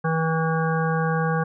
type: harmonic tone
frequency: 161.6 Hz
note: E3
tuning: 34 cents flat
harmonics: 1 / 3 / 5 / 7 / 9 / 10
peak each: -22 / -27 / -29 / -30 / -32 / -32 dBFS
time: 0.04-1.44 s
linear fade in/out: 10 ms
effects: none